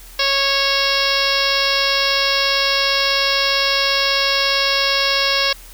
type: harmonic tone with a mistuned harmonic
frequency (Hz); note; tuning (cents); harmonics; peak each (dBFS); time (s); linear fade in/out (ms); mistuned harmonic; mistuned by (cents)
551; C#5; -11; 1 / 2 / 3 / 4 / 5 / 6 / 7 / 8 / 9 / 10; -24 / -24 / -24 / -24 / -24 / -24 / -24 / -24 / -24 / -24; 0.19-5.53; 5; 9; +20
effects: added 40 Hz sine -39 dBFS peak until 5.73 s + white hiss -42 dBFS RMS until 5.73 s